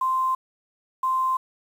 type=tone pair in turn; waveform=sine; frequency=1042 / 1042 Hz; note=C6 / C6; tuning=-7 / -7 cents; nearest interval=unison; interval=0 cents; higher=neither; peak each=-20 dBFS; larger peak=neither; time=0.01-0.35 / 1.03-1.37 s; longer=neither; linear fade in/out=5 ms; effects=8-bit